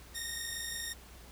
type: tone pair together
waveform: 10% pulse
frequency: 1839 / 1864.7 Hz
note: A#6 / A#6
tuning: -24 / 0 cents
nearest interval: unison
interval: 24 cents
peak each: -30 / -32 dBFS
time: 0.14-0.94 s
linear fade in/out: 20 ms
effects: added 60 Hz sine -53 dBFS peak until 1.31 s + pink hiss -55 dBFS RMS until 1.31 s